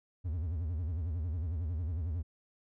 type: tone with vibrato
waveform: triangle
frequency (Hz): 82.41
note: E2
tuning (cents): 0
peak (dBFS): -30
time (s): 0.24-2.23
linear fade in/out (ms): 20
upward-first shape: sine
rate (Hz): 11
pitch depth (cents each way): 190
effects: none